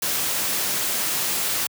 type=noise; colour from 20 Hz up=white; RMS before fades=-24 dBFS; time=0.02-1.67 s; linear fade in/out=5 ms; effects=high-pass 100 Hz 12 dB/octave